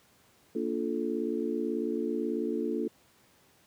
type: chord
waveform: sine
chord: Bb major seventh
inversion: none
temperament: just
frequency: 233.1 / 291.4 / 349.6 / 437 Hz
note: Bb3 / D4 / F4 / A4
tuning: 0 / -13 / +2 / -12 cents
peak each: -34 dBFS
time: 0.55-2.88 s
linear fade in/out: 5 ms
effects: pink hiss -63 dBFS RMS until 3.66 s + high-pass 100 Hz 12 dB/octave